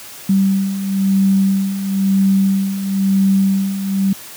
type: beating tone pair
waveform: sine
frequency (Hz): 193.5 / 194.5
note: G3 / G3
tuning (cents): -22 / -13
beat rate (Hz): 1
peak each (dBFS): -19 / -13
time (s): 0.29-4.13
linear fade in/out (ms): 5
effects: white hiss -35 dBFS RMS until 4.36 s + high-pass 80 Hz 12 dB/octave